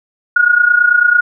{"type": "tone with amplitude modulation", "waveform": "sine", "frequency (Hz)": 1442, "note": "F#6", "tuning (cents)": -45, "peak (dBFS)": -4, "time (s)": [0.36, 1.21], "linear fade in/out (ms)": 5, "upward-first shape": "sine", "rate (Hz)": 29.1, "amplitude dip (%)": 75, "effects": []}